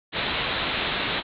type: low-pass noise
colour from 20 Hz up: white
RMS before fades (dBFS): -27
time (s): 0.12-1.23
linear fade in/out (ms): 50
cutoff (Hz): 4000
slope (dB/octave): 96
effects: none